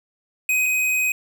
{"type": "tone pair in turn", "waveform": "square", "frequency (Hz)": [2513, 2513], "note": ["D#7", "D#7"], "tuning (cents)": [17, 17], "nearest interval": "unison", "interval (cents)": 0, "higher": "neither", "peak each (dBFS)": [-18, -19], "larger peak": "first", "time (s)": [[0.49, 0.66], [0.66, 1.12]], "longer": "second", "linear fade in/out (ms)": 2, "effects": []}